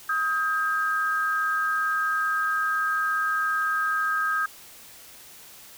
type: tone pair together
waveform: sine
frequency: 1262 / 1599.7 Hz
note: D#6 / G6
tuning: +24 / +35 cents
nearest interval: major third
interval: 411 cents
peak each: -25 dBFS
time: 0.09-4.46 s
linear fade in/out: 5 ms
effects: white hiss -47 dBFS RMS until 5.77 s